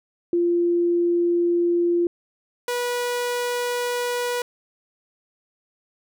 sine / sawtooth tone pair in turn, 345.9 / 487.2 Hz, F4 / B4, -17 / -24 cents, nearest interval tritone, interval 593 cents, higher second, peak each -17 / -19 dBFS, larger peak first, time 0.33-2.07 / 2.68-4.42 s, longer neither, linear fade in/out 2 ms, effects none

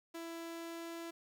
sawtooth tone with pitch glide, 332.8 to 334.7 Hz, E4 to E4, +17 to +26 cents, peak -39 dBFS, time 0.14-1.11 s, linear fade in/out 10 ms, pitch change +9 cents, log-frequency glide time 0.35-0.99 s, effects 11-bit

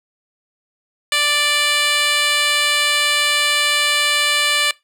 10% pulse tone with band-pass filter, 587.3 Hz, D5, in tune, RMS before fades -17 dBFS, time 1.12-4.71 s, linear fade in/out 2 ms, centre 4600 Hz, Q 0.58, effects noise-tail reverb RT60 0.2 s tail -21 dB re dry

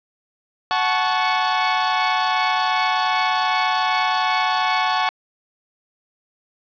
sawtooth chord, F# minor, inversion none, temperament equal with one note detuned, 740 / 868.4 / 1108.7 Hz, F#5 / A5 / C#6, 0 / -23 / 0 cents, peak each -18 dBFS, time 0.71-5.09 s, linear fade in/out 0 ms, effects resampled to 11025 Hz + 7-bit

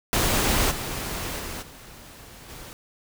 pink noise with level steps, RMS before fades -22 / -31 / -34 / -45 / -41 dBFS, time 0.13-2.73 s, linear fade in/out 0 ms, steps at 0.7 / 1.38 / 1.61 / 2.48 s, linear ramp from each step 20 ms, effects none

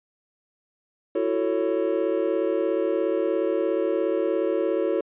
triangle chord, F# minor seventh, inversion third, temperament just, 333 / 370 / 444 / 555 Hz, E4 / F#4 / A4 / C#5, +18 / 0 / +16 / +2 cents, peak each -25 dBFS, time 1.15-5.01 s, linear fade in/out 5 ms, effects resampled to 8000 Hz

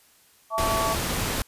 sine chord, A major, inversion second, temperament equal with one note detuned, 659.3 / 880 / 1134 Hz, E5 / A5 / C#6, 0 / 0 / +39 cents, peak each -28 / -31 / -26 dBFS, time 0.5-0.97 s, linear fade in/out 50 ms
pink noise, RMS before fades -27 dBFS, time 0.58-1.42 s, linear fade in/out 0 ms
effects white hiss -58 dBFS RMS until 1.47 s + resampled to 32000 Hz

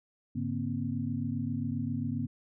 sine tone cluster, 104.3 / 144.3 / 237 / 264.5 Hz, G#2 / D3 / A#3 / C4, +8 / -30 / +29 / +19 cents, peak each -36 / -36 / -34 / -37 dBFS, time 0.35-2.27 s, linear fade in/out 10 ms, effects none

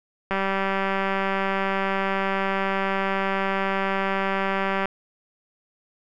click train, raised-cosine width 0.5 ms, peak -10 dBFS, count 883, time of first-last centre 0.31-4.856 s, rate 194 Hz, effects none

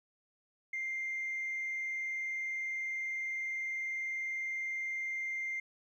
sine tone with vibrato, 2100 Hz, C7, 6 cents sharp, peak -33 dBFS, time 0.73-5.6 s, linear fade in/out 5 ms, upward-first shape square, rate 20 Hz, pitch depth 14 cents each way, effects tanh soft clip ceiling -31 dBFS + 12-bit

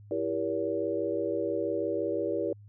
sine chord, E diminished seventh, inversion none, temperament just, 329.6 / 395.6 / 474.7 / 569.6 Hz, E4 / G4 / Bb4 / Db5, 0 / +16 / +31 / +47 cents, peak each -33 dBFS, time 0.11-2.53 s, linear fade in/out 2 ms, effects added 103 Hz sine -48 dBFS peak until 2.68 s

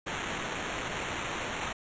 violet noise with sample-and-hold, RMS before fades -35 dBFS, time 0.06-1.73 s, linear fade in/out 10 ms, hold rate 4900 Hz, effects resampled to 16000 Hz

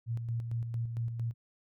sine tone with tremolo, 116.3 Hz, A#2, 4 cents flat, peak -30 dBFS, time 0.06-1.34 s, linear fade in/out 50 ms, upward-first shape square, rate 4.4 Hz, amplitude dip 45%, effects none

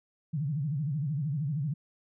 sine tone with vibrato, 146.2 Hz, D3, 7 cents flat, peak -28 dBFS, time 0.33-1.74 s, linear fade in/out 10 ms, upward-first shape sine, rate 13 Hz, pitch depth 190 cents each way, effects none

